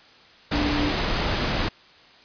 sine tone in noise, 293.7 Hz, D4, in tune, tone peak -24 dBFS, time 0.52-0.92 s, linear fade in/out 10 ms, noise pink, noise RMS -24 dBFS, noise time 0.51-1.69 s, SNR -3 dB, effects white hiss -51 dBFS RMS until 2.24 s + resampled to 11025 Hz

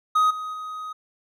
triangle tone with level steps, 1255 Hz, D#6, 15 cents sharp, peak -14 / -27 / -29 dBFS, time 0.15-0.93 s, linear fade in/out 10 ms, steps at 0.3 / 0.53 s, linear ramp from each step 10 ms, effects none

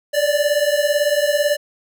square beating tone pair, 577 / 595 Hz, D5 / D5, -31 / +22 cents, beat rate 18 Hz, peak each -19 dBFS, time 0.13-1.57 s, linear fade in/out 20 ms, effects none

